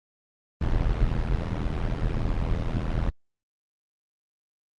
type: noise with amplitude modulation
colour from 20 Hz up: brown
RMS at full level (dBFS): -21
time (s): 0.61-3.1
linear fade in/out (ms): 5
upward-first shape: sine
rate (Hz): 81.6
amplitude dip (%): 85
effects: low-pass 4000 Hz 12 dB/octave + Opus 24 kbps